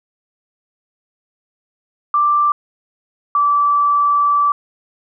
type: tone pair in turn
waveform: sine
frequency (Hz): 1177 / 1159.5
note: D6 / D6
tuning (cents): +3 / -22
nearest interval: unison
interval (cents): 25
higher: first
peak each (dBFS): -11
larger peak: neither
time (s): 2.14-2.52 / 3.35-4.52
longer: second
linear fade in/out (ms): 2
effects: none